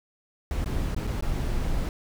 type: noise with dropouts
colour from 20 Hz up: brown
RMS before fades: -27 dBFS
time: 0.51-1.89 s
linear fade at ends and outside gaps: 1 ms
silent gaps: 0.644-0.659 / 0.947-0.964 / 1.07-1.074 / 1.209-1.224 s
effects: none